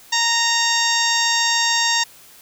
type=harmonic tone; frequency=927 Hz; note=A#5; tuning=10 cents flat; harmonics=1 / 2 / 3 / 4 / 5 / 6 / 7 / 8; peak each=-23 / -22 / -27 / -23 / -26 / -23 / -26 / -27 dBFS; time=0.12-2.04 s; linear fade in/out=10 ms; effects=white hiss -46 dBFS RMS until 2.41 s